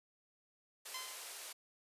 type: band-pass noise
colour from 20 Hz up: white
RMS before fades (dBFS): -49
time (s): 0.85-1.53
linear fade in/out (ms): 10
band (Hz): 410 to 12000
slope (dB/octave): 24
type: tone with exponential decay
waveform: 10% pulse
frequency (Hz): 1031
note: C6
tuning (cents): -26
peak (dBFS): -32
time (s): 0.94-1.45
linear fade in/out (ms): 5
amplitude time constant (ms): 110
effects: resampled to 32000 Hz